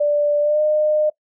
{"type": "tone with pitch glide", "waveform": "sine", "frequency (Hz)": [587.3, 608.7], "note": ["D5", "D#5"], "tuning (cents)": [0, -38], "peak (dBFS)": -14, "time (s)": [0, 1.1], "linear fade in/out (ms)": 10, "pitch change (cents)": 62, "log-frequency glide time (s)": [0.41, 0.61], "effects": ["noise-tail reverb RT60 0.1 s tail -21 dB re dry"]}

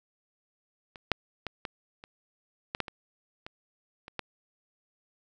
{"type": "clicks", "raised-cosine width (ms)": 0.3, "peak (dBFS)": [-28, -7, -18, -18, -29, -15, -12, -23, -24, -27, -16], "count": 11, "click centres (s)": [0.958, 1.117, 1.467, 1.652, 2.039, 2.749, 2.803, 2.882, 3.465, 4.081, 4.193], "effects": []}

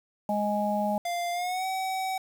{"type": "harmonic tone", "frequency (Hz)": 207.7, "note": "G#3", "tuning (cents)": 0, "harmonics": [1, 3, 4], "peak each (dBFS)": [-29, -29, -29], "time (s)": [0.29, 0.98], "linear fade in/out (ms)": 2}
{"type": "tone with pitch glide", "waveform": "square", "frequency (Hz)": [696, 759], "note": ["F5", "F#5"], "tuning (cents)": [-6, 44], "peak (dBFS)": -29, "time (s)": [1.05, 2.18], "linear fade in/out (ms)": 5, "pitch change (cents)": 150, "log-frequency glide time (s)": [1.32, 1.66]}
{"effects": ["8-bit"]}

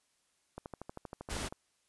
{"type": "click train", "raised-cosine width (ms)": 1, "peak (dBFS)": -28, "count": 13, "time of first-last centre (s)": [0.58, 1.525], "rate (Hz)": 12.7}
{"type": "noise", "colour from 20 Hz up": "pink", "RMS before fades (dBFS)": -38, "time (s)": [1.29, 1.49], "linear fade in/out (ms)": 20}
{"effects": ["white hiss -75 dBFS RMS until 1.88 s", "resampled to 24000 Hz"]}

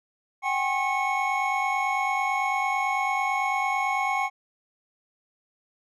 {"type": "tone cluster", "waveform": "triangle", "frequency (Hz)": [764, 813, 1077, 2203], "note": ["G5", "G#5", "C6", "C#7"], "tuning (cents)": [-45, -37, 50, -11], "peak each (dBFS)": -27, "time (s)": [0.42, 4.3], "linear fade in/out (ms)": 50, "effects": []}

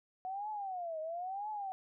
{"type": "tone with vibrato", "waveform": "sine", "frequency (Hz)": 733, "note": "F#5", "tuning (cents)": -16, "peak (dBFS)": -37, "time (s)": [0.25, 1.72], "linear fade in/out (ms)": 0, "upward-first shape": "triangle", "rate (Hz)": 1, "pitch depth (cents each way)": 290, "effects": []}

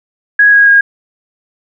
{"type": "tone with pitch steps", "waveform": "sine", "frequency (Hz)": [1661.2, 1645.9, 1630.8], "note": ["G#6", "G#6", "G#6"], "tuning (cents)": [0, -16, -32], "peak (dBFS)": -3, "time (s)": [0.39, 0.81], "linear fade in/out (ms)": 5, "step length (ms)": 140, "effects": []}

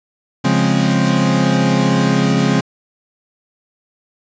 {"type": "chord", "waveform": "40% pulse", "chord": "Db major seventh", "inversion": "none", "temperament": "equal", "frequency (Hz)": [138.59, 174.61, 207.7, 261.6], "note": ["Db3", "F3", "Ab3", "C4"], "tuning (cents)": [0, 0, 0, 0], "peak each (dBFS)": -17, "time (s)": [0.44, 2.61], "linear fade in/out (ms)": 10, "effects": ["resampled to 16000 Hz", "8-bit"]}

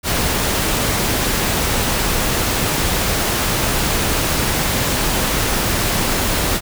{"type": "noise", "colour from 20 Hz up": "pink", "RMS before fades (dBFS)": -18, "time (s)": [0.03, 6.61], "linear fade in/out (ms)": 50, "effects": []}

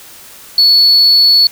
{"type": "tone", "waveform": "sine", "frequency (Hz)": 4417, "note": "C#8", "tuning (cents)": -7, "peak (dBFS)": -3, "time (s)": [0.58, 1.47], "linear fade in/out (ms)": 2, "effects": ["tanh soft clip ceiling -2 dBFS", "white hiss -36 dBFS RMS until 1.51 s"]}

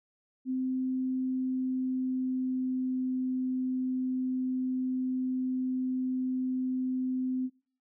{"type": "tone with pitch glide", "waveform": "sine", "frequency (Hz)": [258.6, 256.7], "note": ["C4", "C4"], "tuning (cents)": [-20, -33], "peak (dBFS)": -28, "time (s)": [0.45, 7.5], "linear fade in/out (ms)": 50, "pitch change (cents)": -13, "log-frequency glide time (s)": [1.16, 3.08], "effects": ["noise-tail reverb RT60 0.5 s tail -22 dB re dry"]}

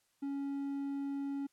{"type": "tone", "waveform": "triangle", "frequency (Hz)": 278.8, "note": "C#4", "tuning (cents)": 10, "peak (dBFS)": -33, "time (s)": [0.22, 1.47], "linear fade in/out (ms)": 10, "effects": ["white hiss -75 dBFS RMS until 1.52 s", "low-pass 11000 Hz 12 dB/octave"]}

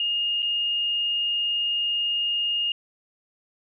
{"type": "tone with dropouts", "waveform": "sine", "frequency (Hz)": 2841, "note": "F7", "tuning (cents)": 29, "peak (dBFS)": -22, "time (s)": [0, 2.72], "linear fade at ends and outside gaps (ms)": 2, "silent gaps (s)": [0.422, 0.427], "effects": []}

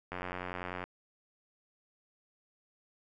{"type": "click train", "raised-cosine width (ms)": 0.5, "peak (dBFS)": -23, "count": 66, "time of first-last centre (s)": [0.12, 0.84], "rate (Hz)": 90.3, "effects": []}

